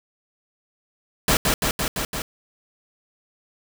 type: noise with echo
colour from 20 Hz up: pink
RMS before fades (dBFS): -18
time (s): 1.28-1.37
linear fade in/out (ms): 2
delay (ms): 170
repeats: 5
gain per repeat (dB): -2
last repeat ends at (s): 2.22
effects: none